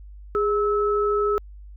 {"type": "tone pair together", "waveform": "sine", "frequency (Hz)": [412.9, 1300], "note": ["G#4", "E6"], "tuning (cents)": [-10, -24], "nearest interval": "octave + minor sixth", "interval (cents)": 1986, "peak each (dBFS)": [-20, -24], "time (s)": [0.35, 1.38], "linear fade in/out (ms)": 0, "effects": ["added 50 Hz sine -39 dBFS peak until 1.76 s"]}